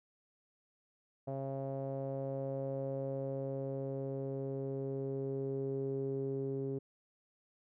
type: tone with low-pass filter sweep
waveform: sawtooth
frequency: 135.6 Hz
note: C#3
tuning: 38 cents flat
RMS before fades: -38 dBFS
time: 1.27-6.79 s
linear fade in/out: 10 ms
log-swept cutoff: 630 to 380 Hz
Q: 5.6
effects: none